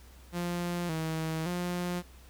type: tone with pitch steps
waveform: sawtooth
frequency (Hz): 174.6 / 160.1 / 177.1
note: F3 / D#3 / F3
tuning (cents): 0 / +50 / +24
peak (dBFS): -27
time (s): 0.32-2.03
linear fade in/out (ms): 50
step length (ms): 570
effects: added 63 Hz sine -51 dBFS peak until 2.29 s + pink hiss -58 dBFS RMS until 2.29 s